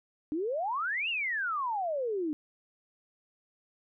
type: exponential two-way sweep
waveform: sine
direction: up then down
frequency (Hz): 290 to 2891 to 290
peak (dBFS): -29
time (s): 0.32-2.33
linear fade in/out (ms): 0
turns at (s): 1.09
effects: none